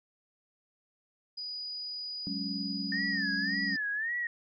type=tone; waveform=sine; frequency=4929 Hz; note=D#8; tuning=17 cents flat; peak=-36 dBFS; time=1.37-3.77 s; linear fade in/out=10 ms
type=chord; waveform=sine; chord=F# suspended second; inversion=none; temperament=equal with one note detuned; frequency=187.15 / 207.7 / 277.2 Hz; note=F#3 / G#3 / C#4; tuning=+20 / 0 / 0 cents; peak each=-38 dBFS; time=2.27-3.76 s; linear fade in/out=0 ms
type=tone with vibrato; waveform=sine; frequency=1789 Hz; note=A6; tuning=28 cents sharp; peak=-30 dBFS; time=2.92-4.27 s; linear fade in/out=2 ms; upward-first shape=sine; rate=1.8 Hz; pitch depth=140 cents each way
effects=none